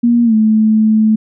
sine tone with pitch glide, 237.2 to 217.5 Hz, A#3 to A3, +30 to -20 cents, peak -7 dBFS, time 0.03-1.16 s, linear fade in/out 10 ms, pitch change -150 cents, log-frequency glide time 0.24-0.34 s, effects none

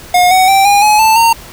square tone with pitch steps, 718 / 748.1 / 779.4 / 812 / 846 / 881.4 / 918.3 Hz, F5 / F#5 / G5 / G#5 / G#5 / A5 / A#5, +48 / +19 / -10 / -39 / +32 / +3 / -26 cents, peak -6 dBFS, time 0.14-1.33 s, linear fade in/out 5 ms, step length 170 ms, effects pink hiss -33 dBFS RMS until 1.52 s

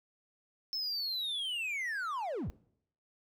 triangle linear sweep, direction down, 5310 to 38.89 Hz, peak -32 dBFS, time 0.73-2.5 s, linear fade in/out 0 ms, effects noise-tail reverb RT60 0.7 s tail -22 dB re dry

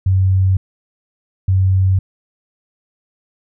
sine tone pair in turn, 94.6 / 94.6 Hz, F#2 / F#2, +39 / +39 cents, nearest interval unison, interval 0 cents, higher neither, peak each -10 dBFS, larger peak neither, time 0.06-0.57 / 1.48-1.99 s, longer neither, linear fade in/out 5 ms, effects none

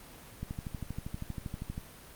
click train, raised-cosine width 5 ms, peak -24 dBFS, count 18, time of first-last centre 0.43-1.779 s, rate 12.6 Hz, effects pink hiss -51 dBFS RMS until 2.15 s + Opus 32 kbps

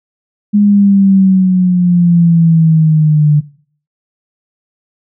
sine exponential sweep, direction down, 207.7 to 147.4 Hz, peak -5 dBFS, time 0.53-3.41 s, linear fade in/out 20 ms, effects noise-tail reverb RT60 0.5 s tail -19 dB re dry

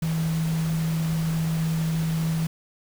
sine tone in noise, 161.7 Hz, E3, 33 cents flat, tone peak -22 dBFS, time 0.02-2.47 s, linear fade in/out 5 ms, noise pink, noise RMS -37 dBFS, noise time 0.02-2.47 s, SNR +12 dB, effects none

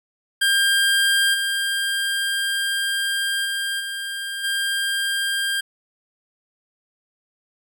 25% pulse tone with level steps, 1598 Hz, G6, 33 cents sharp, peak -12 / -17 / -19 / -23 / -17 dBFS, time 0.41-5.61 s, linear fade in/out 10 ms, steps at 1.33 / 3.44 / 3.79 / 4.43 s, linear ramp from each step 20 ms, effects none

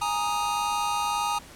square chord, Ab suspended second, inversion none, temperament equal, 830.6 / 932.3 / 1244.5 Hz, Ab5 / Bb5 / Eb6, 0 / 0 / 0 cents, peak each -30 dBFS, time 0.01-1.39 s, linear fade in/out 10 ms, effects pink hiss -47 dBFS RMS until 1.55 s + low-pass 12000 Hz 12 dB/octave

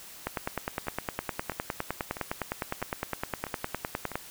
two click trains, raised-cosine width 0.5 ms, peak -14 / -22 dBFS, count 39 / 6, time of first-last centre 0.27-4.155 / 0.87-4.117 s, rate 9.78 / 1.54 Hz, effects white hiss -47 dBFS RMS until 4.3 s

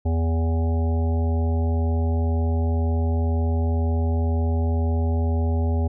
harmonic tone, 82 Hz, E2, 9 cents flat, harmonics 1 / 3 / 5 / 7 / 9 / 10, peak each -19 / -29 / -33 / -36 / -38 / -39 dBFS, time 0.05-5.88 s, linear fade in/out 10 ms, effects none

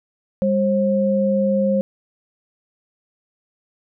sine tone pair together, 200.5 / 535.3 Hz, G3 / C5, +39 / +39 cents, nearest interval octave + perfect fourth, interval 1700 cents, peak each -18 dBFS, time 0.42-1.81 s, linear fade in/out 0 ms, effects none

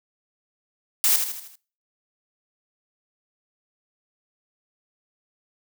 blue noise with echo, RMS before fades -19 dBFS, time 1.04-1.16 s, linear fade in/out 0 ms, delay 79 ms, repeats 5, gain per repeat -6 dB, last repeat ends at 1.555 s, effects noise-tail reverb RT60 0.4 s tail -22 dB re dry

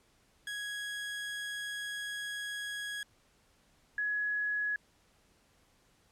30% pulse / sine tone pair in turn, 1661.2 / 1682.4 Hz, G#6 / G#6, 0 / +22 cents, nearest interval unison, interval 22 cents, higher second, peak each -34 / -30 dBFS, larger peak second, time 0.47-3.03 / 3.98-4.76 s, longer first, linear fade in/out 2 ms, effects pink hiss -68 dBFS RMS until 6.11 s + low-pass 11000 Hz 12 dB/octave

